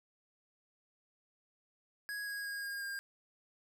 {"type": "tone with pitch steps", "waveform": "square", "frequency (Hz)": [1661.2, 1647.8, 1634.5, 1621.4, 1608.3], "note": ["G#6", "G#6", "G#6", "G#6", "G6"], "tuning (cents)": [0, -14, -28, -42, 44], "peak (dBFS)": -39, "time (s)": [2.09, 2.99], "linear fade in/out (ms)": 0, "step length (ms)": 180, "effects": []}